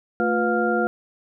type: tone cluster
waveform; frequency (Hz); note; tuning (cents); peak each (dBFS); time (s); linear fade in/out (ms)
sine; 222.3 / 353.4 / 492.5 / 711 / 1397; A3 / F4 / B4 / F5 / F6; +18 / +21 / -5 / +31 / 0; -25; 0.2-0.87; 0
effects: none